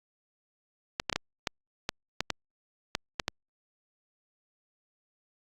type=clicks; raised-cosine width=0.2 ms; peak=-10 dBFS; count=11; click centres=0.999 / 1.097 / 1.128 / 1.16 / 1.472 / 1.891 / 2.206 / 2.303 / 2.951 / 3.198 / 3.281 s; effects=Opus 48 kbps